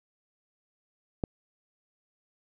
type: click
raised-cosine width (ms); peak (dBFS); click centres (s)
2; -15; 1.238
effects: none